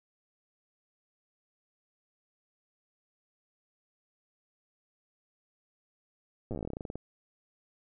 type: slowing click train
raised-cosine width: 2 ms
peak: -24 dBFS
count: 19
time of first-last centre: 6.51-6.956 s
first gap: 8 ms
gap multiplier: 1.12
effects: none